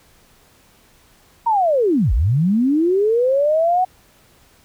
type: linear two-way sweep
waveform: sine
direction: down then up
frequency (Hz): 949 to 44.07 to 751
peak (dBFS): -13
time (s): 1.46-3.85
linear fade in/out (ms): 10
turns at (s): 2.13
effects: pink hiss -53 dBFS RMS until 4.64 s